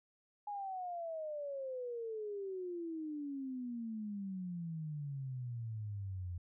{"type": "exponential sweep", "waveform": "sine", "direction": "down", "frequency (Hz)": [835, 86.3], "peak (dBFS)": -39, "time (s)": [0.47, 6.38], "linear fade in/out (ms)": 5, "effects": []}